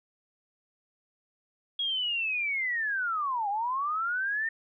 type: linear two-way sweep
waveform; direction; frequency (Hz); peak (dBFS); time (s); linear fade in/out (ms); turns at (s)
sine; down then up; 3322 to 784 to 1831; -27; 1.79-4.49; 5; 3.49
effects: none